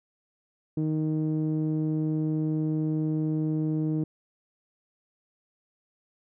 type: tone with low-pass filter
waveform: sawtooth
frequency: 155.56 Hz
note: D#3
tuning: in tune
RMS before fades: -27 dBFS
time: 0.77-4.04 s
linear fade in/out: 5 ms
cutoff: 330 Hz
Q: 2.3
effects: none